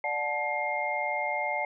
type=tone cluster; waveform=sine; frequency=590 / 728 / 870 / 2122 Hz; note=D5 / F#5 / A5 / C7; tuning=+8 / -28 / -20 / +24 cents; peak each=-34 / -34 / -33 / -31 dBFS; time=0.04-1.65 s; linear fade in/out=2 ms; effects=none